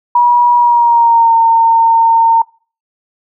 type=tone with pitch glide; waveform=sine; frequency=964 to 913.1 Hz; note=B5 to A#5; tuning=-42 to -36 cents; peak=-5 dBFS; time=0.15-2.42 s; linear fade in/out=5 ms; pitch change=-94 cents; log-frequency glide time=0.56-1.35 s; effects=noise-tail reverb RT60 0.4 s tail -25 dB re dry